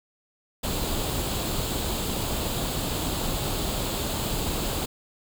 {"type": "noise with comb filter", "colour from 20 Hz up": "pink", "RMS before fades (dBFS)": -28, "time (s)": [0.63, 4.86], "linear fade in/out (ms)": 10, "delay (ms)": 0.26, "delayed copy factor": 0.55, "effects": []}